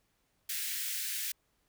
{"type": "high-pass noise", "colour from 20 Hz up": "white", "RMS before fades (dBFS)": -36, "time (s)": [0.49, 1.32], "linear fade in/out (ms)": 5, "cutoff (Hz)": 1600, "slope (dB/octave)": 48, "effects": ["pink hiss -75 dBFS RMS until 1.68 s"]}